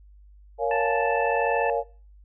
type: chord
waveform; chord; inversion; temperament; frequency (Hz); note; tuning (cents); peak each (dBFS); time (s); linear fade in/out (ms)
sine; Bb minor seventh; none; just; 466.2 / 559.4 / 699.2 / 839.1; Bb4 / Db5 / F5 / Ab5; 0 / +16 / +2 / +18; -26 / -27 / -28 / -30; 0.58-1.84; 50
type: harmonic tone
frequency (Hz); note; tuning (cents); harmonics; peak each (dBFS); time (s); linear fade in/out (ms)
880; A5; 0; 1 / 2 / 3; -28 / -31 / -33; 0.71-1.7; 2
effects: noise-tail reverb RT60 0.4 s tail -21 dB re dry + added 50 Hz sine -48 dBFS peak until 2.24 s